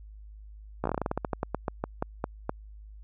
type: slowing click train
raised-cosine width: 1 ms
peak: -14 dBFS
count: 20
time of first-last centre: 0.84-2.494 s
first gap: 15 ms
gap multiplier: 1.17
effects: added 52 Hz sine -44 dBFS peak until 3.03 s

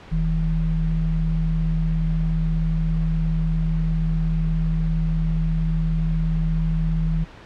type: tone pair together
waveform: sine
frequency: 41.5 / 161 Hz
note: E1 / E3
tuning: +12 / -41 cents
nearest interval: octave + major seventh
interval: 2347 cents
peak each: -21 dBFS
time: 0.11-7.25 s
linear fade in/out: 20 ms
effects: pink hiss -43 dBFS RMS until 7.45 s + low-pass 3000 Hz 12 dB/octave

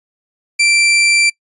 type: tone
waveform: sawtooth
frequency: 2349 Hz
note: D7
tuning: in tune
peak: -6 dBFS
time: 0.59-1.3 s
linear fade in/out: 10 ms
effects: noise-tail reverb RT60 0.1 s tail -24 dB re dry + resampled to 24000 Hz

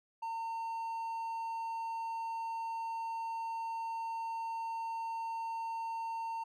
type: tone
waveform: triangle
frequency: 910 Hz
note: A#5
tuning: 42 cents flat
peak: -34 dBFS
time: 0.22-6.44 s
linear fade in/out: 10 ms
effects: none

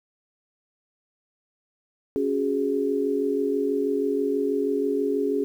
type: chord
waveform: sine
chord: C# suspended fourth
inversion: none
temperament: just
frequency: 277.2 / 369.6 / 415.8 Hz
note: C#4 / F#4 / G#4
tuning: 0 / -2 / +2 cents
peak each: -26 / -29 / -24 dBFS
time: 2.16-5.44 s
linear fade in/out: 0 ms
effects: 9-bit

